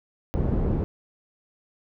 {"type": "low-pass noise", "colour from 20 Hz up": "pink", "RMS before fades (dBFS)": -24, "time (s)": [0.34, 0.84], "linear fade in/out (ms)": 0, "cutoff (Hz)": 400, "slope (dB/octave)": 12, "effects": []}